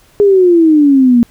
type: exponential sweep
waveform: sine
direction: down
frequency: 415.3 to 233.1 Hz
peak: -4 dBFS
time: 0.2-1.23 s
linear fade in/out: 0 ms
effects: pink hiss -48 dBFS RMS until 1.3 s